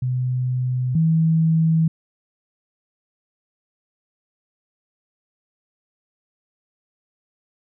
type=tone pair in turn; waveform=sine; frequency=126.6 / 161.68 Hz; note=B2 / E3; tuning=+43 / -33 cents; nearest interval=major third; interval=424 cents; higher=second; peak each=-19 / -14 dBFS; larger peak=second; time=0.02-0.95 / 0.95-1.88 s; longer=neither; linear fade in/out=5 ms; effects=none